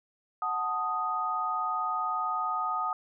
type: chord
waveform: sine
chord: D# diminished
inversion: first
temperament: equal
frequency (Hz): 740 / 880 / 1244.5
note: F#5 / A5 / D#6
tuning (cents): 0 / 0 / 0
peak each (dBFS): -35 / -35 / -29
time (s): 0.42-2.93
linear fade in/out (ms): 2
effects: none